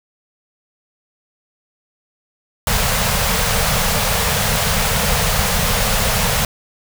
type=band-stop noise; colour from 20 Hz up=pink; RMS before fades=-17 dBFS; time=2.67-6.45 s; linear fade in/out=2 ms; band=220 to 430 Hz; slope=96 dB/octave; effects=none